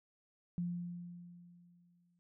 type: tone with exponential decay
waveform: sine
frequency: 174.61 Hz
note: F3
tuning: in tune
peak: -33 dBFS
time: 0.58-2.19 s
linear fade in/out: 0 ms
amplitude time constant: 350 ms
effects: none